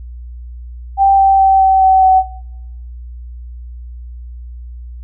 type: tone with pitch steps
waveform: sine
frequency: 784 / 778.1 / 772.3 / 766.5 / 760.8 / 755.1 Hz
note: G5 / G5 / G5 / G5 / F#5 / F#5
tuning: 0 / -13 / -26 / -39 / +48 / +35 cents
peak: -6 dBFS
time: 0.97-2.23 s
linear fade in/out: 50 ms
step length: 210 ms
effects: noise-tail reverb RT60 0.8 s tail -20 dB re dry + added 60 Hz sine -27 dBFS peak until 5.03 s